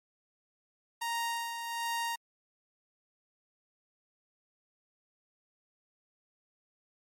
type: tone with tremolo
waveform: sawtooth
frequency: 932.3 Hz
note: A#5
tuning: in tune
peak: -27 dBFS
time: 1.01-2.16 s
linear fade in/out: 10 ms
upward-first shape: sine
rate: 1.3 Hz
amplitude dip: 50%
effects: MP3 64 kbps